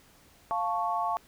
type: chord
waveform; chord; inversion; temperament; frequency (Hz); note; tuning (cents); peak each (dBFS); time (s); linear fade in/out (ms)
sine; F augmented; none; equal; 698.5 / 880 / 1108.7; F5 / A5 / C#6; 0 / 0 / 0; -31; 0.51-1.17; 0
effects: pink hiss -59 dBFS RMS until 1.27 s